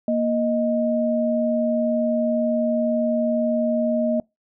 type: tone pair together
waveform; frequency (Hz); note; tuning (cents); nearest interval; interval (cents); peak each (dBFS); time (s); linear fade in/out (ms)
sine; 235 / 623; A#3 / D#5; +14 / +2; octave + perfect fourth; 1688; -21; 0.08-4.2; 2
effects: noise-tail reverb RT60 0.2 s tail -25 dB re dry

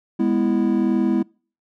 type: chord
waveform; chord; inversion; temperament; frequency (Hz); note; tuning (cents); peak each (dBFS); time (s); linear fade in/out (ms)
triangle; E major; first; just; 206 / 247.2 / 329.6; G#3 / B3 / E4; -14 / +2 / 0; -19; 0.19-1.23; 10
effects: noise-tail reverb RT60 0.4 s tail -26 dB re dry

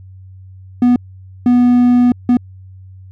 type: tone bursts at uneven times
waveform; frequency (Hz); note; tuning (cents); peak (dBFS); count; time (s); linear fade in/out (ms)
triangle; 245.2; B3; -12; -5; 3; 0.82-0.96 / 1.46-2.12 / 2.29-2.37; 2
effects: added 94 Hz sine -34 dBFS peak until 3.11 s

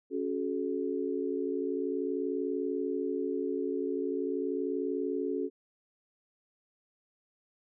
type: chord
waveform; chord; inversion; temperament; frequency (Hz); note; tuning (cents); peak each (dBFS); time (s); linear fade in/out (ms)
sine; F# minor; second; equal with one note detuned; 277.2 / 370 / 430.4; C#4 / F#4 / A4; 0 / 0 / -38; -34; 0.1-5.5; 50
effects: none

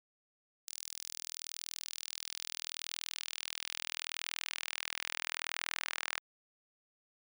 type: tone with high-pass filter sweep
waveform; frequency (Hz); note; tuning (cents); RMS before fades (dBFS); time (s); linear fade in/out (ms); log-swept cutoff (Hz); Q
sawtooth; 40.75; E1; -19; -42; 0.67-6.2; 10; 6000 to 1700; 1.3
effects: none

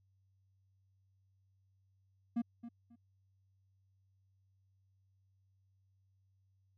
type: tone with echo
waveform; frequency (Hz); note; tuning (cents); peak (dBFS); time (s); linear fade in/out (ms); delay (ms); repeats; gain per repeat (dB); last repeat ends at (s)
triangle; 234.9; A#3; +13; -29; 2.36-2.42; 10; 270; 2; -13; 2.96
effects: added 96 Hz sine -70 dBFS peak until 6.77 s

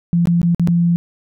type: tone with dropouts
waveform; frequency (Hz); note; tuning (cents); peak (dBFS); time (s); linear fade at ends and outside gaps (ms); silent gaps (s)
sine; 171.5; F3; -31; -11; 0.13-0.96; 0; 0.256-0.272 / 0.416-0.43 / 0.547-0.596 / 0.674-0.684
effects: none

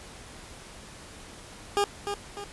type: tone with echo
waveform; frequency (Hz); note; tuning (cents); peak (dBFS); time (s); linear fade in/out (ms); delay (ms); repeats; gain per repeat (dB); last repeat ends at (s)
20% pulse; 405.7; G#4; -41; -17; 1.77-1.84; 0; 300; 2; -7; 2.44
effects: pink hiss -46 dBFS RMS until 2.52 s + resampled to 24000 Hz

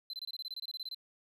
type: tone bursts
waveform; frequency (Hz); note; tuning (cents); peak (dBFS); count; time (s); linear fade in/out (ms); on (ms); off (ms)
triangle; 4066; B7; +50; -37; 15; 0.1-0.946; 2; 34; 24
effects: none

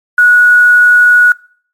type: tone with quantisation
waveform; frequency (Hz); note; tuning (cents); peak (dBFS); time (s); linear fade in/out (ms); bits
sine; 1461; F#6; -22; -3; 0.18-1.32; 2; 5
effects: noise-tail reverb RT60 0.5 s tail -23 dB re dry + MP3 64 kbps

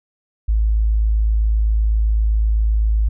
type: tone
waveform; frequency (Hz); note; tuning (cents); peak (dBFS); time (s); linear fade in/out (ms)
sine; 53.9; A1; -35; -13; 0.48-3.09; 10
effects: none

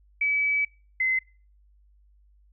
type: tone pair in turn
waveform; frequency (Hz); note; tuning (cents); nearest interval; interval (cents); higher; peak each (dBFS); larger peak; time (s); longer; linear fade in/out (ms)
sine; 2290 / 2053; D7 / C7; -44 / -33; major second; 189; first; -21; neither; 0.21-0.65 / 1-1.19; first; 5
effects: noise-tail reverb RT60 0.4 s tail -26 dB re dry + added 50 Hz sine -56 dBFS peak until 2.52 s

